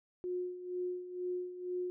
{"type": "tone with tremolo", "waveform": "sine", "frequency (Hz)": 360.6, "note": "F#4", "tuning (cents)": -45, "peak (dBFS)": -33, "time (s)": [0.24, 1.9], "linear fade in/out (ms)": 0, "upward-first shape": "sine", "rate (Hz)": 2.1, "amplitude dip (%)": 70, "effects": []}